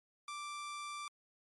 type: tone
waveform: sawtooth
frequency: 1174.7 Hz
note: D6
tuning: in tune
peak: -38 dBFS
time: 0.28-1.08 s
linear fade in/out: 2 ms
effects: MP3 48 kbps